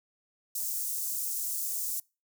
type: high-pass noise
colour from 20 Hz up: white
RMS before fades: -33 dBFS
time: 0.55-2 s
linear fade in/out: 5 ms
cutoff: 6400 Hz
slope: 24 dB/octave
effects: noise-tail reverb RT60 0.3 s tail -26 dB re dry